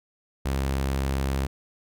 sawtooth tone, 67.5 Hz, C#2, 45 cents flat, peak -20 dBFS, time 0.45-1.47 s, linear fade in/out 10 ms, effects none

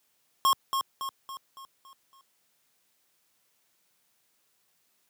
square tone with echo, 1081 Hz, C#6, 44 cents flat, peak -20 dBFS, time 0.45-0.53 s, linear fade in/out 0 ms, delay 280 ms, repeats 6, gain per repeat -6 dB, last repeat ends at 2.21 s, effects white hiss -71 dBFS RMS until 5.09 s + high-pass 100 Hz 12 dB/octave

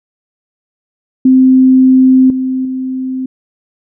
sine tone with level steps, 259.7 Hz, C4, 13 cents flat, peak -3 / -12 / -15 dBFS, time 1.25-3.26 s, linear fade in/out 5 ms, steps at 2.3 / 2.65 s, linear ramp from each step 2 ms, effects none

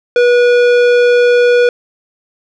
sine tone with tanh clipping, 485.9 Hz, B4, 28 cents flat, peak -8 dBFS, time 0.16-1.69 s, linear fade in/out 2 ms, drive 15 dB, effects none

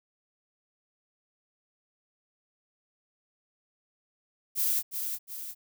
violet noise with echo, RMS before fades -27 dBFS, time 4.55-4.83 s, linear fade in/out 50 ms, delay 360 ms, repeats 2, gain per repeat -6 dB, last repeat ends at 5.55 s, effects none

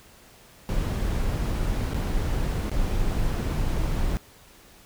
brown noise with dropouts, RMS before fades -25 dBFS, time 0.69-4.17 s, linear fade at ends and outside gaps 0 ms, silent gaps 1.935-1.945 / 2.695-2.716 s, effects pink hiss -52 dBFS RMS until 4.85 s

